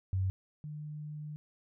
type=tone pair in turn; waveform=sine; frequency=94.6 / 150.58 Hz; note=F#2 / D3; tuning=+39 / +44 cents; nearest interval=minor sixth; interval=805 cents; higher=second; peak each=-28 / -39 dBFS; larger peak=first; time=0.13-0.3 / 0.64-1.36 s; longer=second; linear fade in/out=0 ms; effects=none

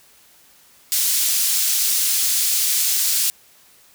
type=high-pass noise; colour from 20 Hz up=pink; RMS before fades=-19 dBFS; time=0.92-3.3 s; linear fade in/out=0 ms; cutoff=5300 Hz; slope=12 dB/octave; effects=white hiss -52 dBFS RMS until 3.94 s

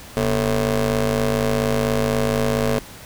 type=ring-modulated tone; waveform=20% pulse; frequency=104.2 Hz; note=G#2; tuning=6 cents sharp; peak=-10 dBFS; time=0.17-2.79 s; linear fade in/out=0 ms; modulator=341 Hz; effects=pink hiss -40 dBFS RMS until 3.05 s

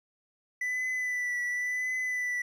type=tone with vibrato; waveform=triangle; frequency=1986 Hz; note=B6; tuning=9 cents sharp; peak=-27 dBFS; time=0.61-2.42 s; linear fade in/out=5 ms; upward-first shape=triangle; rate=0.93 Hz; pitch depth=32 cents each way; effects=none

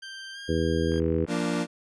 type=tone with pitch glide; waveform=20% pulse; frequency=1571 to 1610.5 Hz; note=G6 to G6; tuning=+3 to +46 cents; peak=-33 dBFS; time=0.02-1 s; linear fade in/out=10 ms; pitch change=+43 cents; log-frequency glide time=0.33-0.38 s
type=harmonic tone; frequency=81.7 Hz; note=E2; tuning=15 cents flat; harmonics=1 / 2 / 3 / 4 / 5 / 6; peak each=-29 / -30 / -31 / -29 / -29 / -30 dBFS; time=0.48-1.26 s; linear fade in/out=20 ms
type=click train; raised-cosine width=0.5 ms; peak=-31 dBFS; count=35; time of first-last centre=0.92-1.611 s; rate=49.2 Hz
type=chord; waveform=30% pulse; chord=Bb major; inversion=second; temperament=equal with one note detuned; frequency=173.21 / 233.1 / 293.7 Hz; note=F3 / Bb3 / D4; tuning=-14 / 0 / 0 cents; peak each=-27 dBFS; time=1.27-1.67 s; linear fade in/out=50 ms
effects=resampled to 22050 Hz

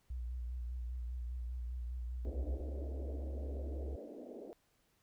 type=tone with vibrato; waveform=sine; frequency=60.8 Hz; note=B1; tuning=26 cents flat; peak=-38 dBFS; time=0.1-2.61 s; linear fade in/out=5 ms; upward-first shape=sine; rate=5 Hz; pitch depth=50 cents each way
type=band-pass noise; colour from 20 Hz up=pink; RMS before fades=-49 dBFS; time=2.25-4.53 s; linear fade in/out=0 ms; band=240 to 630 Hz; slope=48 dB/octave
type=tone; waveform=sine; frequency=68.9 Hz; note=C#2; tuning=10 cents flat; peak=-38 dBFS; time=2.27-3.96 s; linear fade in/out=5 ms
effects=pink hiss -75 dBFS RMS until 5.02 s

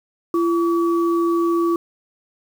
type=tone pair together; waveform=sine; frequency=339.2 / 1141 Hz; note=E4 / C#6; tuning=+50 / +50 cents; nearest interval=octave + major sixth; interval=2100 cents; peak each=-16 / -24 dBFS; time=0.34-1.76 s; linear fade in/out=2 ms; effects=7-bit

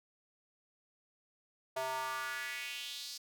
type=tone with high-pass filter sweep; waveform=square; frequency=130.81 Hz; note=C3; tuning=in tune; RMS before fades=-40 dBFS; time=1.76-3.18 s; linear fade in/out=10 ms; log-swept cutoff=680 to 5000 Hz; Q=3.2; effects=none

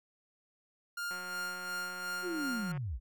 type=tone with tremolo; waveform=45% pulse; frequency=1407 Hz; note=F6; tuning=12 cents sharp; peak=-35 dBFS; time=0.97-2.72 s; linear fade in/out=5 ms; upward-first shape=sine; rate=2.8 Hz; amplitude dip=50%
type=click train; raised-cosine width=0.5 ms; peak=-33 dBFS; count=304; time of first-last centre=1.11-2.775 s; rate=182 Hz
type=linear sweep; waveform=sine; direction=down; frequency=377.3 to 43.65 Hz; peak=-34 dBFS; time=2.22-3 s; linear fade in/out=50 ms
effects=none

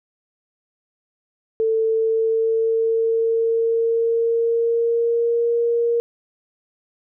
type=tone with pitch glide; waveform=sine; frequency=445.2 to 469 Hz; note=A4 to A#4; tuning=+20 to +11 cents; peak=-16 dBFS; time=1.6-6 s; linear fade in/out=0 ms; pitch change=+91 cents; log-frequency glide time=1.83-5.48 s; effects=none

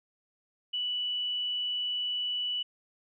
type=tone; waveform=sine; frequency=2960 Hz; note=F#7; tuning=in tune; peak=-29 dBFS; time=0.73-2.63 s; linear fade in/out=10 ms; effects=none

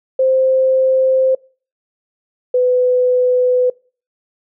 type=tone pair in turn; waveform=sine; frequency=523.3 / 500.7 Hz; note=C5 / B4; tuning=0 / +24 cents; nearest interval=minor second; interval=76 cents; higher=first; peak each=-10 / -10 dBFS; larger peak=neither; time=0.19-1.35 / 2.54-3.7 s; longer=neither; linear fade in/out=5 ms; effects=noise-tail reverb RT60 0.4 s tail -25 dB re dry

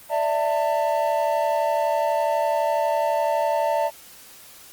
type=chord; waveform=triangle; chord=D suspended second; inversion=none; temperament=equal with one note detuned; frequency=587.3 / 659.3 / 898.5 Hz; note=D5 / E5 / A5; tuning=0 / 0 / +36 cents; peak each=-22 dBFS; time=0.09-3.91 s; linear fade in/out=50 ms; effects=white hiss -46 dBFS RMS until 4.72 s + Opus 32 kbps

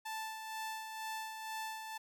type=tone with tremolo; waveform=sawtooth; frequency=880 Hz; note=A5; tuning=in tune; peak=-35 dBFS; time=0.05-1.98 s; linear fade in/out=10 ms; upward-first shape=sine; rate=2.1 Hz; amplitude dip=45%; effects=none

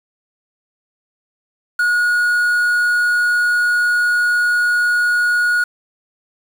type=tone with quantisation; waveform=triangle; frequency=1449 Hz; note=F#6; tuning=37 cents flat; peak=-11 dBFS; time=1.79-5.64 s; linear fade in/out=5 ms; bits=6; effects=none

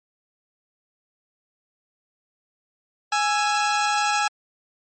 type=tone pair together; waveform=sawtooth; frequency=832 / 1328.8 Hz; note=G#5 / E6; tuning=+3 / +13 cents; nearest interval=minor sixth; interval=810 cents; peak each=-17 / -21 dBFS; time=3.12-4.28 s; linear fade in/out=5 ms; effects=MP3 32 kbps

